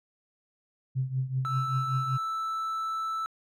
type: tone with tremolo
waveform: sine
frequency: 130.81 Hz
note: C3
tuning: in tune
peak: -23 dBFS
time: 0.95-2.18 s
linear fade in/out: 20 ms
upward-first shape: triangle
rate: 5.2 Hz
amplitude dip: 85%
type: tone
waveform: triangle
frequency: 1318.5 Hz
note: E6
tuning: in tune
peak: -27 dBFS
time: 1.45-3.26 s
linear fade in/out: 0 ms
effects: tanh soft clip ceiling -17 dBFS